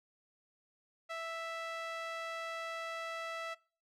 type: tone with band-pass filter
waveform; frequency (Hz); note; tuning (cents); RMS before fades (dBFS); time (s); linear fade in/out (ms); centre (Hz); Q
sawtooth; 659.3; E5; 0; -41; 1.09-3.55; 20; 1700; 0.83
effects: noise-tail reverb RT60 0.4 s tail -23 dB re dry